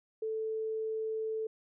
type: tone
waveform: sine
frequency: 440 Hz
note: A4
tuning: in tune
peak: -32 dBFS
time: 0.22-1.47 s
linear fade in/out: 5 ms
effects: none